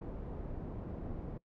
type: low-pass noise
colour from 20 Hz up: pink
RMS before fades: -42 dBFS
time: 0.01-1.38 s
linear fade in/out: 10 ms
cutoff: 510 Hz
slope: 12 dB/octave
effects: noise-tail reverb RT60 0.1 s tail -20 dB re dry